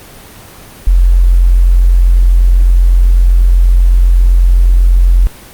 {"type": "tone", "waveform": "sine", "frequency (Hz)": 43.99, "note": "F1", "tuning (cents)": 13, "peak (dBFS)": -3, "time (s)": [0.87, 5.27], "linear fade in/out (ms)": 0, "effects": ["pink hiss -34 dBFS RMS until 5.53 s", "Opus 24 kbps"]}